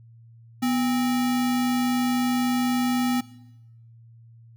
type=tone with sample-and-hold; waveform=sine; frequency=246.9 Hz; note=B3; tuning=in tune; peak=-20 dBFS; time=0.62-3.21 s; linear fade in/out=10 ms; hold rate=1050 Hz; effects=noise-tail reverb RT60 0.9 s tail -19 dB re dry + added 115 Hz sine -47 dBFS peak until 4.56 s